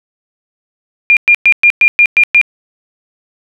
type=tone bursts; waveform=sine; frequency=2406 Hz; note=D7; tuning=41 cents sharp; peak=-3 dBFS; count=8; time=1.1-2.414 s; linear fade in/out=0 ms; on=68 ms; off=110 ms; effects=none